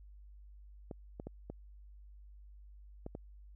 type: clicks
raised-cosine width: 2 ms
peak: -29 dBFS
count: 6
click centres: 0.912 / 1.199 / 1.27 / 1.5 / 3.064 / 3.151 s
effects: added 50 Hz sine -52 dBFS peak until 3.55 s